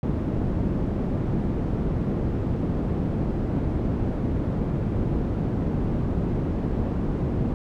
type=low-pass noise; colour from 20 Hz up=white; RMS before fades=-25 dBFS; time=0.03-7.54 s; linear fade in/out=0 ms; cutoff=230 Hz; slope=12 dB/octave; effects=none